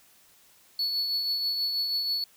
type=tone with tremolo; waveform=triangle; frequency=4417 Hz; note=C#8; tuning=7 cents flat; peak=-23 dBFS; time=0.79-2.24 s; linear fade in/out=2 ms; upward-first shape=triangle; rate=6.2 Hz; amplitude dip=40%; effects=white hiss -59 dBFS RMS until 2.36 s